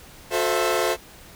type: chord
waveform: sawtooth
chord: F# half-diminished seventh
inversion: none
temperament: equal with one note detuned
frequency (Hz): 360.7 / 440 / 523.3 / 659.3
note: F#4 / A4 / C5 / E5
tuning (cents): -44 / 0 / 0 / 0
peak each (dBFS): -22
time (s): 0.3-0.97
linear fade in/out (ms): 50
effects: pink hiss -46 dBFS RMS until 1.35 s